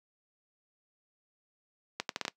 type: accelerating click train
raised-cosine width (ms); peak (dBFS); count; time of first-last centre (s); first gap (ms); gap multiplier
0.2; -14; 6; 2-2.281; 92; 0.75
effects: noise-tail reverb RT60 0.1 s tail -20 dB re dry + high-pass 200 Hz 12 dB/octave